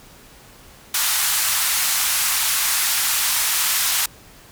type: band-pass noise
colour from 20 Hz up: white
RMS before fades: -20 dBFS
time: 0.94-4.06 s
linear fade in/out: 5 ms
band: 880 to 15000 Hz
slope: 24 dB/octave
effects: pink hiss -46 dBFS RMS until 4.51 s